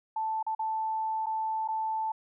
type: tone with dropouts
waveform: sine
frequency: 880 Hz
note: A5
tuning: in tune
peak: -28 dBFS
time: 0.16-2.12 s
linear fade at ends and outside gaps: 5 ms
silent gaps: 0.428-0.465 / 0.55-0.592 / 1.26-1.266 / 1.677-1.685 s
effects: none